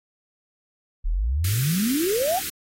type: exponential sweep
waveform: sine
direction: up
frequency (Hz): 34.65 to 797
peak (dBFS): -20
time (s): 1.04-2.4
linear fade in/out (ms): 20
type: band-stop noise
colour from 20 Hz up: white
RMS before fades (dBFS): -30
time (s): 1.44-2.5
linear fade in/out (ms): 5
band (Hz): 430 to 1300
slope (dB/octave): 48
effects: AAC 48 kbps